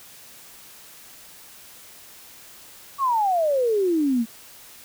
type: exponential sweep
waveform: sine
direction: down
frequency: 1142 to 220 Hz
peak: -18 dBFS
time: 2.98-4.26 s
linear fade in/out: 50 ms
effects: white hiss -46 dBFS RMS until 4.84 s